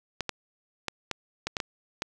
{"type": "clicks", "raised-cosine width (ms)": 0.2, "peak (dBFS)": -12, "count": 8, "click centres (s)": [0.207, 0.293, 0.883, 1.113, 1.47, 1.568, 1.602, 2.021], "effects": []}